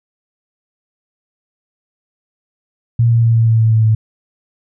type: tone with pitch steps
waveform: sine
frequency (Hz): 117.2 / 116.12 / 115.05 / 114 / 112.95 / 111.91 / 110.88 / 109.86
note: A#2 / A#2 / A#2 / A#2 / A2 / A2 / A2 / A2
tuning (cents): +10 / -6 / -22 / -38 / +46 / +30 / +14 / -2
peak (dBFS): -8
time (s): 2.99-3.95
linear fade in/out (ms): 5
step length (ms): 120
effects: none